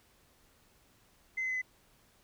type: tone with pitch steps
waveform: sine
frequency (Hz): 2059 / 2045 / 2031 / 2017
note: C7 / C7 / B6 / B6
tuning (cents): -28 / -40 / +48 / +36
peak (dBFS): -30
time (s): 1.37-1.618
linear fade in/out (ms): 10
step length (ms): 62
effects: tanh soft clip ceiling -28 dBFS + pink hiss -66 dBFS RMS until 2.23 s